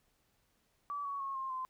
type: tone with pitch steps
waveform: sine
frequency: 1151 / 1120.8 / 1091.4 / 1062.8 / 1034.9 Hz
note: D6 / C#6 / C#6 / C6 / C6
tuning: -35 / +19 / -27 / +27 / -19 cents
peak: -36 dBFS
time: 0.9-1.65 s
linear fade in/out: 0 ms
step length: 150 ms
effects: pink hiss -75 dBFS RMS until 1.69 s